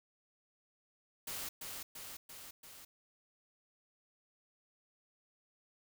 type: noise with echo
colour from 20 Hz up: white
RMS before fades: -42 dBFS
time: 1.27-1.49 s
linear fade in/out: 5 ms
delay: 340 ms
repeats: 4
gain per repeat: -3 dB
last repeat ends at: 2.85 s
effects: none